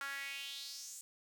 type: tone with high-pass filter sweep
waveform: sawtooth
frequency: 277.2 Hz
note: C#4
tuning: in tune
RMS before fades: -45 dBFS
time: 0.01-1.01 s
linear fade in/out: 0 ms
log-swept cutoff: 1400 to 7900 Hz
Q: 3.9
effects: none